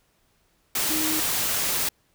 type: tone in noise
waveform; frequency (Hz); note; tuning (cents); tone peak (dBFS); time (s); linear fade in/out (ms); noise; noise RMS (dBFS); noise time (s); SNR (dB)
sine; 311.8; D#4; +4; -28; 0.9-1.2; 5; white; -25; 0.75-1.89; -6
effects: pink hiss -66 dBFS RMS until 2.14 s